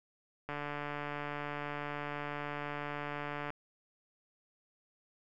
click train, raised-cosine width 0.5 ms, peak -24 dBFS, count 441, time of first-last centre 0.49-3.504 s, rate 146 Hz, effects none

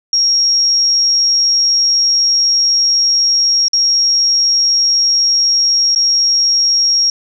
sine tone with dropouts, 5588 Hz, F8, in tune, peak -9 dBFS, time 0.13-7.1 s, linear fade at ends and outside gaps 2 ms, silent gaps 3.683-3.732 / 5.949-5.959 s, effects none

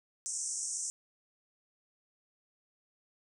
white band-pass noise, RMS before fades -37 dBFS, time 0.26-0.9 s, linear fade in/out 0 ms, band 5600 to 9000 Hz, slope 96 dB/octave, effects none

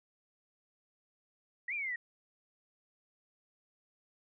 sine exponential two-way sweep, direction up then down, 1864.7 to 2455 to 1864.7 Hz, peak -34 dBFS, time 1.68-1.96 s, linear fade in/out 5 ms, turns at 1.74 s, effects none

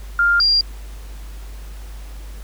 sine tone pair in turn, 1400 / 4776 Hz, F6 / D8, +4 / +28 cents, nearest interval octave + major sixth, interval 2124 cents, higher second, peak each -12 dBFS, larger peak neither, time 0.19-0.4 / 0.4-0.61 s, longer neither, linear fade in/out 2 ms, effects added 50 Hz sine -31 dBFS peak until 2.43 s + pink hiss -45 dBFS RMS until 2.43 s

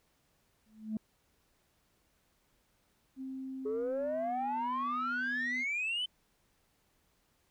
sine tone with exponential growth, 217.4 Hz, A3, 21 cents flat, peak -28 dBFS, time 0.66-0.97 s, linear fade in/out 2 ms, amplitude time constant 67 ms
sine tone with pitch glide, 264.1 to 247.8 Hz, C4 to B3, +16 to +6 cents, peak -38 dBFS, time 3.16-5.65 s, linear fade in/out 50 ms, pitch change -110 cents, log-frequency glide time 3.99-4.34 s
sine exponential sweep, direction up, 415.3 to 3082 Hz, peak -30 dBFS, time 3.65-6.06 s, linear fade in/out 10 ms
effects tanh soft clip ceiling -29 dBFS + pink hiss -73 dBFS RMS until 7.5 s

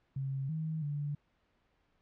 sine tone with pitch steps, 135.4 / 158.3 / 145.6 Hz, C#3 / D#3 / D3, -40 / +30 / -15 cents, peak -33 dBFS, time 0.16-1.15 s, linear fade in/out 5 ms, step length 330 ms, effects pink hiss -74 dBFS RMS until 2.01 s + low-pass 3000 Hz 12 dB/octave

